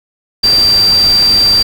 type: tone in noise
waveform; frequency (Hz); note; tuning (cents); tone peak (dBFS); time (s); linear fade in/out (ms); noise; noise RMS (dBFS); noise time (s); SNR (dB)
sine; 4699; D8; 0; -6; 0.43-1.63; 10; pink; -21; 0.43-1.63; +12
effects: none